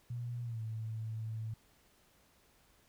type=tone with pitch glide; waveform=sine; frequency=120.3 to 110.95 Hz; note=B2 to A2; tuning=-45 to +15 cents; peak=-37 dBFS; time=0.1-1.54 s; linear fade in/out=5 ms; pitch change=-140 cents; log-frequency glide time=0.43-0.61 s; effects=pink hiss -68 dBFS RMS until 2.88 s